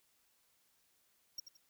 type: tone with echo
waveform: square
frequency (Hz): 5588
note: F8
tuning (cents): 0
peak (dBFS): -39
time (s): 1.38-1.4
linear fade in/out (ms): 5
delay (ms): 85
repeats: 2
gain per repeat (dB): -10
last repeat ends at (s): 1.57
effects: white hiss -74 dBFS RMS until 1.69 s